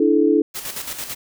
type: chord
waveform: sine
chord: D suspended second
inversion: none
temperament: equal with one note detuned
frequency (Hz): 293.7 / 329.6 / 432.4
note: D4 / E4 / A4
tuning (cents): 0 / 0 / -30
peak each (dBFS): -17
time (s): 0-0.42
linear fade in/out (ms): 5
type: noise with tremolo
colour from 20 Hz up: white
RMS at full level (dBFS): -28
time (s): 0.54-1.15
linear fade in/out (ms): 20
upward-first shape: square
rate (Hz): 9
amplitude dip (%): 55
effects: none